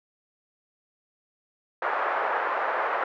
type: band-pass noise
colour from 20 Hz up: white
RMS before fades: -27 dBFS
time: 1.82-3.04 s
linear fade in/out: 5 ms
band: 480 to 1500 Hz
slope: 24 dB/octave
effects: none